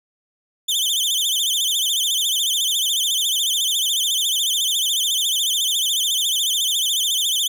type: tone with vibrato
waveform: sawtooth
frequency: 3322 Hz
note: G#7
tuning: in tune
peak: -15 dBFS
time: 0.68-7.48 s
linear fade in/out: 10 ms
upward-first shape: sine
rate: 14 Hz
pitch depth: 170 cents each way
effects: none